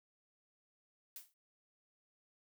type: noise with exponential decay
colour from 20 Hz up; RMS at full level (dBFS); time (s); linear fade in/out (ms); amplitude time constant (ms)
blue; -45; 1.16-1.34; 2; 38
effects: none